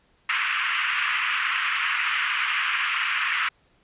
white band-pass noise, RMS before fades -25 dBFS, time 0.29-3.49 s, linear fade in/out 5 ms, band 1100 to 2900 Hz, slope 48 dB/octave, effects pink hiss -63 dBFS RMS until 3.83 s + resampled to 8000 Hz

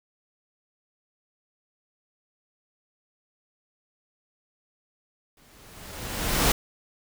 pink noise with exponential growth, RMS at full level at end -19 dBFS, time 5.37-6.52 s, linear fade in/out 2 ms, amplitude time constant 250 ms, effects none

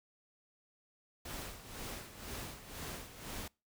pink noise with tremolo, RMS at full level -43 dBFS, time 1.25-3.48 s, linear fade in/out 5 ms, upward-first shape sine, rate 2 Hz, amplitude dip 70%, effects noise-tail reverb RT60 0.3 s tail -26 dB re dry

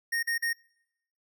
square tone bursts, 1854 Hz, A#6, 10 cents flat, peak -27 dBFS, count 3, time 0.12-0.532 s, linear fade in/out 10 ms, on 110 ms, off 41 ms, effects noise-tail reverb RT60 0.8 s tail -25 dB re dry

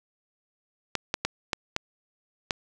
clicks, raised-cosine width 0.2 ms, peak -8 dBFS, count 6, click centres 0.953 / 1.141 / 1.25 / 1.532 / 1.764 / 2.508 s, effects none

